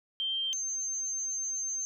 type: tone pair in turn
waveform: sine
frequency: 3152 / 6304 Hz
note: G7 / G8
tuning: +9 / +9 cents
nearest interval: octave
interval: 1200 cents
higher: second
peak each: -29 / -31 dBFS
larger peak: first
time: 0.2-0.53 / 0.53-1.85 s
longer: second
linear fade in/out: 0 ms
effects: none